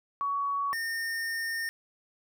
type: tone pair in turn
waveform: sine / square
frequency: 1124 / 1824.8 Hz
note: C#6 / A#6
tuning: +24 / -37 cents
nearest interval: minor sixth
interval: 839 cents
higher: second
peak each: -27 / -31 dBFS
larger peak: first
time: 0.21-0.73 / 0.73-1.69 s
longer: second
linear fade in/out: 0 ms
effects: none